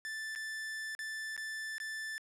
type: tone with dropouts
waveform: 45% pulse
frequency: 1760 Hz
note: A6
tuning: in tune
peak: -38 dBFS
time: 0.05-2.18 s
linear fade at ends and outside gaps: 0 ms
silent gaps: 0.351-0.359 / 0.95-0.991 / 1.365-1.377 / 1.782-1.801 s
effects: low-pass 11000 Hz 12 dB/octave